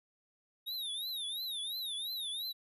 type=tone with vibrato; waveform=square; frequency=3729 Hz; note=A#7; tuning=in tune; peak=-37 dBFS; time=0.66-2.53 s; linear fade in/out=20 ms; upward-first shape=triangle; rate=2.9 Hz; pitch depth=180 cents each way; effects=resampled to 32000 Hz